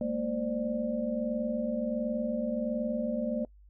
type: tone cluster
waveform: sine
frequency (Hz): 210.3 / 231.7 / 525 / 593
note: G#3 / A#3 / C5 / D5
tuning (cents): +22 / -10 / +6 / +17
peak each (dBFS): -38 / -31 / -37 / -34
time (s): 0.01-3.45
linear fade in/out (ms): 2
effects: noise-tail reverb RT60 0.1 s tail -25 dB re dry + added 50 Hz sine -53 dBFS peak until 3.69 s